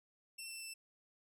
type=tone with pitch steps; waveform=15% pulse; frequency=2695 / 2678 / 2661 Hz; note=E7 / E7 / E7; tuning=+38 / +27 / +16 cents; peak=-38 dBFS; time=0.38-0.74 s; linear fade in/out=10 ms; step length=120 ms; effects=none